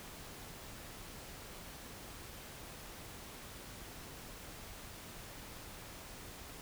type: silence
effects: pink hiss -50 dBFS RMS until 6.61 s